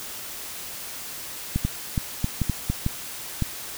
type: clicks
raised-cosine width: 5 ms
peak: -10 dBFS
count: 9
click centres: 1.56 / 1.65 / 1.978 / 2.244 / 2.417 / 2.497 / 2.7 / 2.864 / 3.423 s
effects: white hiss -36 dBFS RMS until 3.77 s